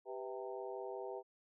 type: harmonic tone with a mistuned harmonic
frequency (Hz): 130.81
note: C3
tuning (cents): 0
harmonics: 3 / 4 / 5 / 6 / 7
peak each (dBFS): -45 / -47 / -49 / -51 / -52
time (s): 0.05-1.23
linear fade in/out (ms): 50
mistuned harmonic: 4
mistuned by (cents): -86
effects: none